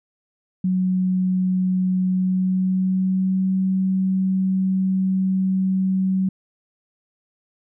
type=tone with pitch glide; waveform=sine; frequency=185 to 189 Hz; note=F#3 to F#3; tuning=0 to +37 cents; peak=-17 dBFS; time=0.64-6.29 s; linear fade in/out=5 ms; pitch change=+37 cents; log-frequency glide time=2.08-3.51 s; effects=none